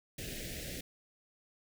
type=band-stop noise; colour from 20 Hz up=pink; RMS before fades=-42 dBFS; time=0.18-0.81 s; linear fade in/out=5 ms; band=640 to 1700 Hz; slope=48 dB/octave; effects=none